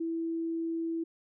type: tone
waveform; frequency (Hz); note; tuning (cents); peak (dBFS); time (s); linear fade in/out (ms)
sine; 329.8; E4; +1; -30; 0-1.04; 10
effects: none